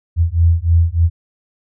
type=beating tone pair; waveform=sine; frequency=82.41 / 85.71 Hz; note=E2 / F2; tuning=0 / -32 cents; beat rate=3.3 Hz; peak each=-13 dBFS; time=0.16-1.1 s; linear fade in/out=50 ms; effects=none